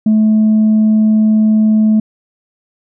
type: tone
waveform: sine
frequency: 216.4 Hz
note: A3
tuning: 29 cents flat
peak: -5 dBFS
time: 0.06-2 s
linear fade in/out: 5 ms
effects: tanh soft clip ceiling -5 dBFS